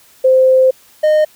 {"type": "tone pair in turn", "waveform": ["sine", "triangle"], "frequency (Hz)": [520, 613.9], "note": ["C5", "D#5"], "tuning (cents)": [-11, -23], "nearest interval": "minor third", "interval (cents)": 288, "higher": "second", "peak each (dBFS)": -6, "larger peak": "neither", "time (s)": [[0.24, 0.71], [1.03, 1.25]], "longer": "first", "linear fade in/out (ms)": 10, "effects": ["white hiss -47 dBFS RMS until 1.35 s"]}